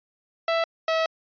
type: tone pair in turn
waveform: sawtooth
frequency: 662 / 646.9 Hz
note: E5 / E5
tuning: +7 / -33 cents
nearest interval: unison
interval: 40 cents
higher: first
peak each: -17 dBFS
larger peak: neither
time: 0.48-0.64 / 0.88-1.06 s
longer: second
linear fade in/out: 2 ms
effects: resampled to 11025 Hz